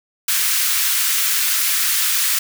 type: high-pass noise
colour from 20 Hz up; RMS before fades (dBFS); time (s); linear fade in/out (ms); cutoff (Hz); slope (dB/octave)
white; -18; 0.28-2.39; 5; 1300; 24
effects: none